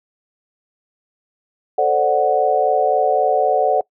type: chord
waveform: sine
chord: D dominant seventh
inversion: second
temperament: equal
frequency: 440 / 523.3 / 587.3 / 740 Hz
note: A4 / C5 / D5 / F#5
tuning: 0 / 0 / 0 / 0 cents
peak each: -20 / -21 / -19 / -16 dBFS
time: 1.78-3.81 s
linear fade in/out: 5 ms
effects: noise-tail reverb RT60 0.1 s tail -22 dB re dry

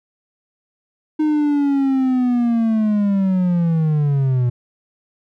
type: linear sweep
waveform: triangle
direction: down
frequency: 309.5 to 120 Hz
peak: -12 dBFS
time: 1.19-4.5 s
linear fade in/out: 10 ms
effects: none

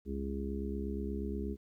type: harmonic tone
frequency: 68.4 Hz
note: C#2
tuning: 23 cents flat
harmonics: 1 / 3 / 4 / 5 / 6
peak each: -38 / -39 / -44 / -44 / -42 dBFS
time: 0.05-1.57 s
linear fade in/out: 50 ms
effects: 12-bit

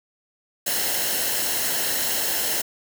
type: noise with comb filter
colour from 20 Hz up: white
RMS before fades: -24 dBFS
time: 0.66-2.62 s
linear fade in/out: 10 ms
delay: 0.84 ms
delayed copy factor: -0.55
effects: none

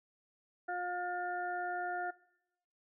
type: harmonic tone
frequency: 356.4 Hz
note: F4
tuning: 35 cents sharp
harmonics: 1 / 2 / 4 / 5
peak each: -44 / -37 / -40 / -48 dBFS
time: 0.68-2.11 s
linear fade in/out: 10 ms
effects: noise-tail reverb RT60 0.9 s tail -22 dB re dry

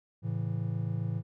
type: chord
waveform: triangle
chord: A major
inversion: none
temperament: just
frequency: 110 / 137.5 / 165 Hz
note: A2 / C#3 / E3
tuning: 0 / -14 / +2 cents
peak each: -30 / -35 / -33 dBFS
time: 0.22-1.23 s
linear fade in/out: 50 ms
effects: none

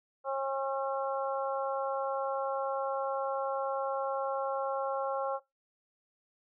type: harmonic tone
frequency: 271 Hz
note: C#4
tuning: 39 cents flat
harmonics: 2 / 3 / 4 / 5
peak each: -32 / -36 / -38 / -40 dBFS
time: 0.24-5.4 s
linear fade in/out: 50 ms
effects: noise-tail reverb RT60 0.2 s tail -22 dB re dry

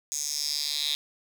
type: tone with high-pass filter sweep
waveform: 10% pulse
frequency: 147.1 Hz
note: D3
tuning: 3 cents sharp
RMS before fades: -30 dBFS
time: 0.12-0.95 s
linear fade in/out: 0 ms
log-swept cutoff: 6600 to 3700 Hz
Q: 5.2
effects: none

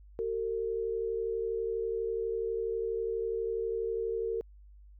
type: tone pair together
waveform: sine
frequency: 381.8 / 454 Hz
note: G4 / A#4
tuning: -46 / -46 cents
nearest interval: minor third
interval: 300 cents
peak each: -36 / -31 dBFS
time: 0.19-4.41 s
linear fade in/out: 0 ms
effects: added 50 Hz sine -51 dBFS peak until 4.99 s

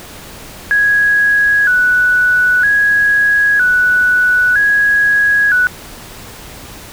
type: tone with vibrato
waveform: sine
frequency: 1568 Hz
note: G6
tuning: in tune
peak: -8 dBFS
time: 0.71-5.67 s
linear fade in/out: 0 ms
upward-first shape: square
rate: 0.52 Hz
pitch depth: 100 cents each way
effects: pink hiss -33 dBFS RMS until 6.92 s

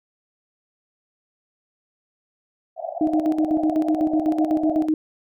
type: band-pass noise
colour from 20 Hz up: white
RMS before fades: -29 dBFS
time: 2.76-4.88 s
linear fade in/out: 50 ms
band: 620 to 720 Hz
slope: 96 dB/octave
type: tone with tremolo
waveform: sine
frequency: 311.1 Hz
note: D#4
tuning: in tune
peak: -16 dBFS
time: 3.01-4.94 s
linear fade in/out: 2 ms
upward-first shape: square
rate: 8 Hz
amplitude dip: 60%
effects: none

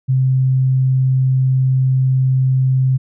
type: tone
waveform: sine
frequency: 130.81 Hz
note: C3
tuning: in tune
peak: -11 dBFS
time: 0.08-2.98 s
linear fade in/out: 20 ms
effects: none

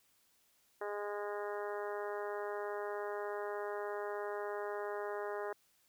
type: harmonic tone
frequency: 205.9 Hz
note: G#3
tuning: 15 cents flat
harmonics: 2 / 3 / 4 / 5 / 6 / 7 / 8 / 9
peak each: -40 / -44 / -46 / -48 / -50 / -51 / -52 / -53 dBFS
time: 0.81-5.53 s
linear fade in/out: 5 ms
effects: white hiss -72 dBFS RMS until 5.88 s

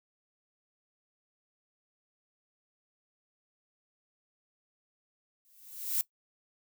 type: noise with exponential growth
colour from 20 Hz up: violet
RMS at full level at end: -27 dBFS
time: 5.45-6.01 s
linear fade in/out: 0 ms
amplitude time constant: 120 ms
effects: noise-tail reverb RT60 0.1 s tail -19 dB re dry

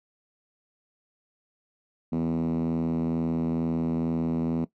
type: tone with band-pass filter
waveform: 5% pulse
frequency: 82.2 Hz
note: E2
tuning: 4 cents flat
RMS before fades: -27 dBFS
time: 2.12-4.65 s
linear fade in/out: 10 ms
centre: 210 Hz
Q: 5.6
effects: noise-tail reverb RT60 0.1 s tail -17 dB re dry

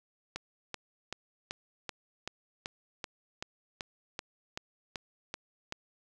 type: click train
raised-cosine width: 0.2 ms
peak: -19 dBFS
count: 15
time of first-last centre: 0.36-5.724 s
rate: 2.61 Hz
effects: none

